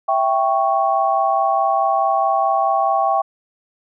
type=chord; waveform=sine; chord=C# diminished; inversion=first; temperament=equal; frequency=659.3 / 784 / 1108.7 Hz; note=E5 / G5 / C#6; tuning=0 / 0 / 0 cents; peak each=-20 / -17 / -20 dBFS; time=0.08-3.22 s; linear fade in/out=10 ms; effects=none